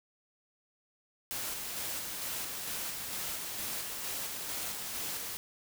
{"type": "noise with tremolo", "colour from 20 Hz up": "white", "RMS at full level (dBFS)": -37, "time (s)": [1.31, 5.37], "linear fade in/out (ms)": 0, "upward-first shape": "square", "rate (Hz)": 2.2, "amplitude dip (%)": 25, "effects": []}